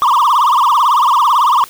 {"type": "tone with vibrato", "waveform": "triangle", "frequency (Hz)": 1068, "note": "C6", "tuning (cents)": 35, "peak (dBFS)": -6, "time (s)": [0.02, 1.64], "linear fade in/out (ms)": 0, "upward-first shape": "triangle", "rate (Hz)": 18, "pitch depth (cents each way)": 280, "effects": ["white hiss -37 dBFS RMS until 1.69 s"]}